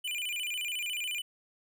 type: tone with vibrato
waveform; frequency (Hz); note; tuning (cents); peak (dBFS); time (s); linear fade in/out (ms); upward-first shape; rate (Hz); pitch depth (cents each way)
square; 2684; E7; +31; -33; 0.04-1.22; 10; square; 14; 190
effects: none